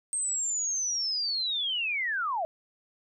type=linear sweep; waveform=sine; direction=down; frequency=8430 to 614 Hz; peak=-27 dBFS; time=0.13-2.45 s; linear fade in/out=0 ms; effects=none